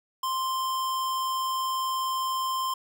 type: tone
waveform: square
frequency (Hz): 1046.5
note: C6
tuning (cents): 0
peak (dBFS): -27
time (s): 0.23-2.74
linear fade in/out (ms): 5
effects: none